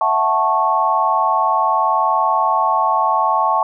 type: chord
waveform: sine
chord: F# minor seventh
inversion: third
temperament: equal with one note detuned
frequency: 659.3 / 740 / 880 / 1099.8 Hz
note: E5 / F#5 / A5 / C#6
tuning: 0 / 0 / 0 / -14 cents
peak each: -22 / -21 / -17 / -17 dBFS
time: 0.01-3.63 s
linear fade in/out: 2 ms
effects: none